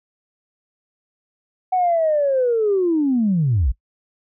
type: linear sweep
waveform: sine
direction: down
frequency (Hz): 752 to 49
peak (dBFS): -14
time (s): 1.72-3.72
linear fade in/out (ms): 10
effects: noise-tail reverb RT60 0.1 s tail -21 dB re dry + tanh soft clip ceiling -10 dBFS